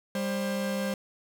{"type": "tone pair together", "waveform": "45% pulse", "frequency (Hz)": [198.44, 531], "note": ["G3", "C5"], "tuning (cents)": [21, 25], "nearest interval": "octave + perfect fourth", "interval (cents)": 1704, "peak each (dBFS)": [-30, -32], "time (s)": [0.15, 0.94], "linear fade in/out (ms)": 2, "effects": []}